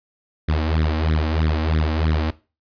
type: tone with flanger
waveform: sawtooth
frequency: 78.4 Hz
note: D#2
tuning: 14 cents sharp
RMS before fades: -20 dBFS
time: 0.48-2.31 s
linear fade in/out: 10 ms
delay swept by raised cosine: 0.52 to 3.82 ms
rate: 3.1 Hz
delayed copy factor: +0.95
effects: noise-tail reverb RT60 0.3 s tail -18 dB re dry + resampled to 11025 Hz